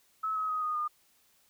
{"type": "tone with pitch steps", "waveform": "sine", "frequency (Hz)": [1295, 1275, 1255.2, 1235.8, 1216.7], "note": ["E6", "D#6", "D#6", "D#6", "D#6"], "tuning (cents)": [-31, 42, 15, -12, -39], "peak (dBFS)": -29, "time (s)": [0.23, 0.88], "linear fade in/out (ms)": 10, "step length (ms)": 130, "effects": ["white hiss -67 dBFS RMS until 1.49 s"]}